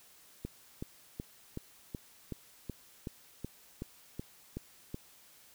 click train, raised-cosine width 3 ms, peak -25 dBFS, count 13, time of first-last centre 0.45-4.944 s, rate 2.67 Hz, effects white hiss -60 dBFS RMS until 5.54 s

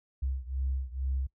sine beating tone pair, 65.41 / 67.61 Hz, C2 / C#2, 0 / -43 cents, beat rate 2.2 Hz, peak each -31 / -33 dBFS, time 0.22-1.27 s, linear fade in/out 10 ms, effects noise-tail reverb RT60 0.1 s tail -22 dB re dry + tanh soft clip ceiling -23 dBFS

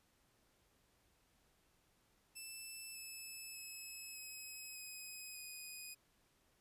10% pulse tone with pitch steps, 2642 / 2612 / 2582 / 2552 / 2523 / 2494 Hz, E7 / E7 / E7 / D#7 / D#7 / D#7, +3 / -17 / -37 / +43 / +23 / +3 cents, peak -40 dBFS, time 2.35-5.95 s, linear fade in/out 20 ms, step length 600 ms, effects pink hiss -75 dBFS RMS until 6.6 s + resampled to 32000 Hz

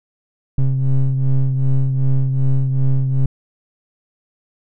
triangle ring-modulated tone, 66.8 Hz, C2, 36 cents sharp, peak -7 dBFS, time 0.58-3.26 s, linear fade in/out 5 ms, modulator 65.5 Hz, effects none

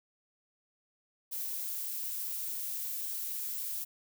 violet noise, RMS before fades -37 dBFS, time 1.31-3.85 s, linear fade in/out 20 ms, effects none

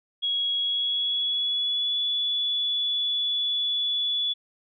sine tone with pitch glide, 3322 to 3429 Hz, G#7 to A7, 0 to -45 cents, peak -23 dBFS, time 0.22-4.34 s, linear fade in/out 20 ms, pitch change +55 cents, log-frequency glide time 0.56-1.99 s, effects none

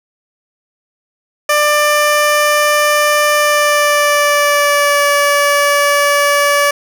15% pulse tone with pitch glide, 594 to 574.8 Hz, D5 to D5, +20 to -37 cents, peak -3 dBFS, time 1.49-6.71 s, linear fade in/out 5 ms, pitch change -57 cents, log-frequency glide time 3.35-5.06 s, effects none

